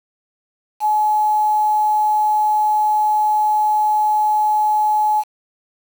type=tone with quantisation; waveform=sine; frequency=850 Hz; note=G#5; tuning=40 cents sharp; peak=-13 dBFS; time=0.8-5.24 s; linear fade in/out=50 ms; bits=6; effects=none